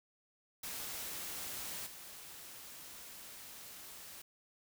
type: noise with level steps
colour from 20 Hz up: white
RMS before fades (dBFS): -43 / -51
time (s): 0.63-4.22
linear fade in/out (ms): 5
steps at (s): 1.86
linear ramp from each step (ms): 10
effects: none